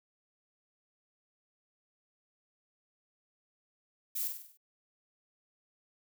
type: noise with echo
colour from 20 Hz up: violet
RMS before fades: -35 dBFS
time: 4.15-4.28 s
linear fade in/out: 10 ms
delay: 49 ms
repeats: 6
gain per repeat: -5 dB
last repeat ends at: 4.574 s
effects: none